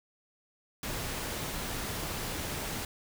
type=noise; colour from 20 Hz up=pink; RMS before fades=-36 dBFS; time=0.83-2.85 s; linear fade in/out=2 ms; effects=none